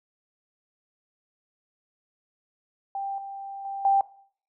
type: tone with level steps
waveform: sine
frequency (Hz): 788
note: G5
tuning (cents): +9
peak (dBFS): -28 / -34 / -30 / -17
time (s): 2.95-4.01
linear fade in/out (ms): 2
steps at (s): 3.18 / 3.65 / 3.85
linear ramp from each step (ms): 2
effects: noise-tail reverb RT60 0.5 s tail -18 dB re dry